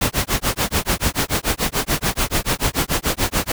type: noise with tremolo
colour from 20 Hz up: pink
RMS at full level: -17 dBFS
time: 0.01-3.52 s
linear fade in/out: 5 ms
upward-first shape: sine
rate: 6.9 Hz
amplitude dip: 100%
effects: none